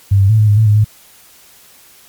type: tone with pitch steps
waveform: sine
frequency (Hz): 98.9 / 97.8 / 109.8 / 107 / 103.4 / 110.3 / 104.7 / 106.8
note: G2 / G2 / A2 / A2 / G#2 / A2 / G#2 / G#2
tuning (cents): +16 / -4 / -3 / -48 / -7 / +5 / +15 / +49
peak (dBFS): -6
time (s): 0.11-0.846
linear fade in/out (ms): 10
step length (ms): 92
effects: white hiss -44 dBFS RMS until 2.08 s + MP3 96 kbps